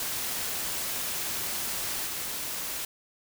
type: noise with level steps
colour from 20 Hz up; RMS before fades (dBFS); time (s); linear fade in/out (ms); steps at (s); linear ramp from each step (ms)
white; -32 / -34; 0-2.85; 2; 2.06; 20
effects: none